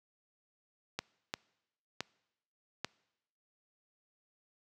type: clicks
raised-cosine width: 0.2 ms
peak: -17 dBFS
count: 4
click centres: 0.99 / 1.339 / 2.006 / 2.846 s
effects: noise-tail reverb RT60 0.9 s tail -24 dB re dry + high-pass 100 Hz 12 dB/octave